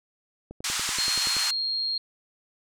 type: click train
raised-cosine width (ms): 2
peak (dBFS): -26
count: 10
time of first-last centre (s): 0.51-1.367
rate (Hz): 10.5
type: band-pass noise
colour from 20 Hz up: white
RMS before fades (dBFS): -29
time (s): 0.64-1.51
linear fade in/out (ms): 5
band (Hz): 930 to 8500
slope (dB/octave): 24
type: tone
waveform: sine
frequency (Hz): 4238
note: C8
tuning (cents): +21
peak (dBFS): -25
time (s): 0.98-1.98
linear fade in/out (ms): 5
effects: none